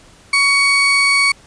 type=tone pair together; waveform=35% pulse; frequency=1119 / 2238 Hz; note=C#6 / C#7; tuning=+16 / +16 cents; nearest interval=octave; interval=1200 cents; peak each=-18 / -10 dBFS; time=0.33-1.32 s; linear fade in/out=5 ms; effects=pink hiss -46 dBFS RMS until 1.46 s + resampled to 22050 Hz